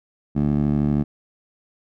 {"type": "tone with band-pass filter", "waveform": "15% pulse", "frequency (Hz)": 72.9, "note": "D2", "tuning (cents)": -12, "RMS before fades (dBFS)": -20, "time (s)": [0.35, 1.04], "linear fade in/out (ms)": 20, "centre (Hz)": 210, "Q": 1.3, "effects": []}